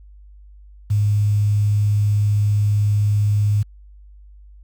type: tone with quantisation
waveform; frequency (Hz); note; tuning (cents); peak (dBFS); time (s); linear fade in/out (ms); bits
sine; 103.83; G#2; 0; -14; 0.9-3.63; 10; 7
effects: added 50 Hz sine -41 dBFS peak until 4.63 s